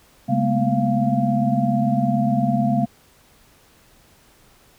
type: tone cluster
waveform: sine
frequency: 136.1 / 205.4 / 223 / 242.9 / 694 Hz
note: C#3 / G#3 / A3 / B3 / F5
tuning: -31 / -19 / +23 / -29 / -11 cents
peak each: -23 dBFS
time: 0.28-2.86 s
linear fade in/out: 20 ms
effects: pink hiss -54 dBFS RMS until 4.78 s